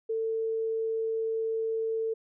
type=tone; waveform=sine; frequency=447.3 Hz; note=A4; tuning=28 cents sharp; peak=-27 dBFS; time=0.09-2.14 s; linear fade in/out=10 ms; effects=none